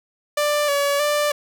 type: tone with vibrato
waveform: sawtooth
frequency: 579 Hz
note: D5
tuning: 25 cents flat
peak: -14 dBFS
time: 0.37-1.32 s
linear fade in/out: 5 ms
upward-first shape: square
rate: 1.6 Hz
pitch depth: 34 cents each way
effects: none